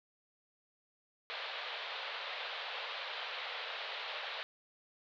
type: band-pass noise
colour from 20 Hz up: white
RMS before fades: -42 dBFS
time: 1.3-4.43 s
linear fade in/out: 0 ms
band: 470 to 4000 Hz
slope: 48 dB/octave
effects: none